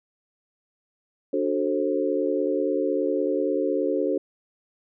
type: chord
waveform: sine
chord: D dominant seventh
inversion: none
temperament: equal with one note detuned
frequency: 293.7 / 370 / 440 / 531.2 Hz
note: D4 / F#4 / A4 / C5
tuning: 0 / 0 / 0 / +26 cents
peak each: -27 dBFS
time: 1.33-4.18 s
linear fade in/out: 5 ms
effects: none